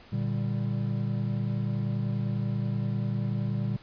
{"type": "chord", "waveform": "triangle", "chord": "G minor", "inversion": "first", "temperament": "equal", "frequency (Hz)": [116.54, 146.83, 196], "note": ["Bb2", "D3", "G3"], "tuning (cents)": [0, 0, 0], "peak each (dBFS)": [-27, -31, -30], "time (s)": [0.12, 3.77], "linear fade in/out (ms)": 10, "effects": ["pink hiss -53 dBFS RMS until 3.82 s", "resampled to 11025 Hz"]}